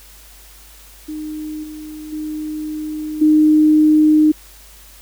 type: tone with level steps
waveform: sine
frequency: 306.9 Hz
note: D#4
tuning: 24 cents flat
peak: -24 / -29 / -22 / -8 dBFS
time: 1.08-4.32 s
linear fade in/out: 10 ms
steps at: 1.63 / 2.12 / 3.21 s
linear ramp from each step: 10 ms
effects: added 50 Hz sine -44 dBFS peak until 5.01 s + white hiss -44 dBFS RMS until 5.01 s